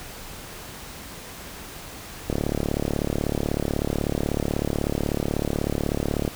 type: click train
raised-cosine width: 2 ms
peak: -10 dBFS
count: 145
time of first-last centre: 2.3-6.278 s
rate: 36.2 Hz
effects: pink hiss -39 dBFS RMS until 6.35 s